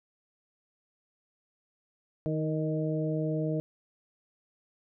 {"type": "harmonic tone with a mistuned harmonic", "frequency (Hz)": 155.56, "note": "D#3", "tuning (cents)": 0, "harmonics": [1, 2, 3, 4], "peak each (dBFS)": [-30, -33, -35, -36], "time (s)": [2.26, 3.6], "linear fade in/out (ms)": 0, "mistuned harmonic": 2, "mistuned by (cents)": 18, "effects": []}